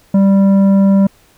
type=tone with tanh clipping; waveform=sine; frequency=196 Hz; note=G3; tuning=in tune; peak=-8 dBFS; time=0.14-1.07 s; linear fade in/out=5 ms; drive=9 dB; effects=pink hiss -50 dBFS RMS until 1.37 s